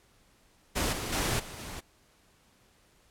pink noise with level steps, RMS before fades -29 / -35 / -29 / -43 / -41 dBFS, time 0.75-1.81 s, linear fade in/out 20 ms, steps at 0.92 / 1.12 / 1.39 / 1.58 s, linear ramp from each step 10 ms, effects pink hiss -64 dBFS RMS until 3.1 s + low-pass 12000 Hz 12 dB/octave

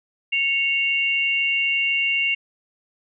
sine tone pair together, 2202 / 2776 Hz, C#7 / F7, -12 / -11 cents, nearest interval major third, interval 401 cents, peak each -23 / -20 dBFS, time 0.32-2.35 s, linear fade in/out 10 ms, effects none

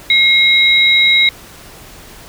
sine tone pair together, 2145 / 3835 Hz, C7 / A#7, +42 / +48 cents, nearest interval minor seventh, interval 1006 cents, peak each -10 dBFS, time 0.1-1.29 s, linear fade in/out 2 ms, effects pink hiss -37 dBFS RMS until 2.28 s

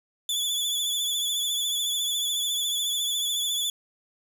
sawtooth tone with vibrato, 3448 Hz, A7, 36 cents flat, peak -22 dBFS, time 0.29-3.7 s, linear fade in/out 2 ms, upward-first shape sine, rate 14 Hz, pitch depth 48 cents each way, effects none

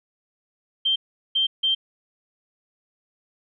sine tone bursts at uneven times, 3153 Hz, G7, 9 cents sharp, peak -18 dBFS, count 3, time 0.85-0.96 / 1.35-1.47 / 1.63-1.75 s, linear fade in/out 10 ms, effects none

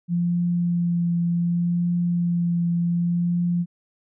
sine tone with vibrato, 172.8 Hz, F3, 18 cents flat, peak -19 dBFS, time 0.08-3.66 s, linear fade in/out 50 ms, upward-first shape triangle, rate 0.67 Hz, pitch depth 16 cents each way, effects none

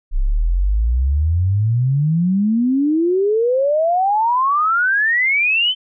sine exponential sweep, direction up, 30.87 to 3115 Hz, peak -13 dBFS, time 0.11-5.75 s, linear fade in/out 50 ms, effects none

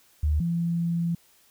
sine tone pair in turn, 75.4 / 169.58 Hz, D2 / E3, +46 / +49 cents, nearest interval octave + major second, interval 1403 cents, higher second, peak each -20 / -23 dBFS, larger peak first, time 0.23-0.4 / 0.4-1.15 s, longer second, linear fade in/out 5 ms, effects white hiss -60 dBFS RMS until 1.5 s

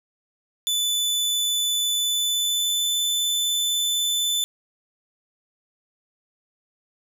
sawtooth tone with pitch glide, 3494 to 3516 Hz, A7 to A7, -13 to -2 cents, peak -18 dBFS, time 0.67-4.44 s, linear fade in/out 0 ms, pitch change +11 cents, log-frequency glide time 1.93-2.94 s, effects none

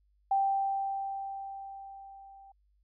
sine tone with level ramp, 784 Hz, G5, in tune, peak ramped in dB -23 to -51 dBFS, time 0.31-2.52 s, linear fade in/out 5 ms, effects added 50 Hz sine -66 dBFS peak until 2.83 s

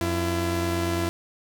sawtooth tone pair together, 89.15 / 336.6 Hz, F2 / E4, +36 / +36 cents, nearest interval octave + major seventh, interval 2300 cents, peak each -23 / -22 dBFS, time 0.01-1.09 s, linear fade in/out 0 ms, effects none

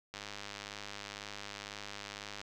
click train, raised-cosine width 0.2 ms, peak -25 dBFS, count 233, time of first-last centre 0.14-2.415 s, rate 102 Hz, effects none

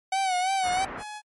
45% pulse tone with vibrato, 750 Hz, F#5, 23 cents sharp, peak -23 dBFS, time 0.12-0.85 s, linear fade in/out 5 ms, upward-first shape sine, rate 3 Hz, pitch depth 69 cents each way
white low-pass noise, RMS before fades -37 dBFS, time 0.62-1.04 s, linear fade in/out 50 ms, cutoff 1700 Hz, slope 24 dB/octave
sawtooth tone, 844 Hz, G#5, 28 cents sharp, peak -32 dBFS, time 0.97-1.22 s, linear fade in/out 50 ms
effects MP3 48 kbps

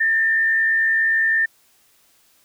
sine tone with frequency modulation, 1797 Hz, A6, 36 cents sharp, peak -15 dBFS, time 0-1.46 s, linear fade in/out 10 ms, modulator 69.6 Hz, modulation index 0.5, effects white hiss -58 dBFS RMS until 2.44 s

